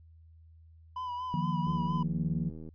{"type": "tone with vibrato", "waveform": "triangle", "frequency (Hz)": 994, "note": "B5", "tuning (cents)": 11, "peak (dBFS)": -32, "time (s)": [0.96, 2.03], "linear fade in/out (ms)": 5, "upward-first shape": "sine", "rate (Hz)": 4.3, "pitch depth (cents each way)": 40}
{"type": "chord", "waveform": "sine", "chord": "Eb suspended second", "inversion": "none", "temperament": "just", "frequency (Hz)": [155.56, 175.01, 233.3], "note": ["Eb3", "F3", "Bb3"], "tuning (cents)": [0, 4, 2], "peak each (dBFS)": [-32, -32, -38], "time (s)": [1.34, 2.5], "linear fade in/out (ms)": 0}
{"type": "click train", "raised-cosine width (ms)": 3, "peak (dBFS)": -32, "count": 82, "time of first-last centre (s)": [1.67, 2.689], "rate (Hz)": 79.5}
{"effects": ["added 81 Hz sine -53 dBFS peak until 2.74 s", "resampled to 11025 Hz"]}